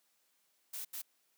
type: noise bursts at uneven times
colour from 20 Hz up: blue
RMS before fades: -42 dBFS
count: 2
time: 0.73-0.85 / 0.93-1.02 s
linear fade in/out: 10 ms
effects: white hiss -75 dBFS RMS until 1.37 s + high-pass 200 Hz 12 dB/octave